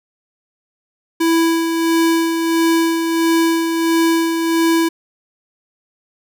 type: tone with tremolo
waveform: square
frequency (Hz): 330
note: E4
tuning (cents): +2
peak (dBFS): -12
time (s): 1.2-4.89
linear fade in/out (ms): 10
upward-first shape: sine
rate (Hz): 1.5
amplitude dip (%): 45
effects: none